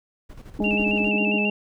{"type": "noise with tremolo", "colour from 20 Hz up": "brown", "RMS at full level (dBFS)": -38, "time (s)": [0.29, 1.1], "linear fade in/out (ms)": 10, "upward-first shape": "square", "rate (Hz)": 12, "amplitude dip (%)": 60}
{"type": "tone bursts", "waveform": "sine", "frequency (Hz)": 294, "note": "D4", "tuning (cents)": 2, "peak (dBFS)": -24, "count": 12, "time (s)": [0.59, 1.365], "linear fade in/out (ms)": 2, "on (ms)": 27, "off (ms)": 41}
{"type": "harmonic tone", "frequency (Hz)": 207.7, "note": "G#3", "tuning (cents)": 0, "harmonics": [1, 2, 3, 4], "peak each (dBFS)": [-23, -28, -32, -34], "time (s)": [0.6, 1.5], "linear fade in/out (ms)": 2}
{"type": "tone with vibrato", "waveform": "sine", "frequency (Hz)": 2700, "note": "E7", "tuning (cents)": 41, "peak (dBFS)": -23, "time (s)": [0.64, 1.5], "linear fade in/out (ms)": 5, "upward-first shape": "square", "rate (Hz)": 7.4, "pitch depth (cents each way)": 43}
{"effects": []}